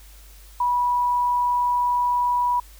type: tone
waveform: sine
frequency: 977 Hz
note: B5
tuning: 19 cents flat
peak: -18 dBFS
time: 0.6-2.6 s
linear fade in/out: 5 ms
effects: added 50 Hz sine -44 dBFS peak until 2.79 s + white hiss -51 dBFS RMS until 2.79 s